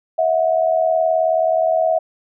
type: tone pair together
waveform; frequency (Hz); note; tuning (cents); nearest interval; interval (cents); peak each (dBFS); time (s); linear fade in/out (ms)
sine; 645 / 724; E5 / F#5; -38 / -38; major second; 200; -15 / -19; 0.18-1.99; 10
effects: none